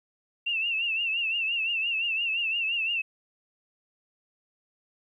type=tone with vibrato; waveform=sine; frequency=2711 Hz; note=E7; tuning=48 cents sharp; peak=-25 dBFS; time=0.46-3.02 s; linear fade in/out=10 ms; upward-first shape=triangle; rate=5.8 Hz; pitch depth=100 cents each way; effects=11-bit